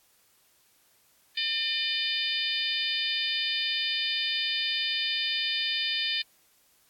harmonic tone, 603 Hz, D5, 46 cents sharp, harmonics 3 / 4 / 5 / 6 / 7 / 8, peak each -36 / -34 / -32 / -31 / -38 / -34 dBFS, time 1.37-6.22 s, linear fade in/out 5 ms, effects white hiss -64 dBFS RMS until 6.89 s + AAC 64 kbps

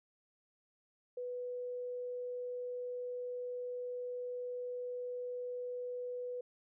sine tone, 493.9 Hz, B4, in tune, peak -38 dBFS, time 1.17-6.41 s, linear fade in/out 5 ms, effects none

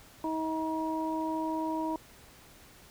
harmonic tone, 317.9 Hz, D#4, 37 cents sharp, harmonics 1 / 2 / 3, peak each -32 / -38 / -34 dBFS, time 0.24-1.96 s, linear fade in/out 2 ms, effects pink hiss -55 dBFS RMS until 2.9 s

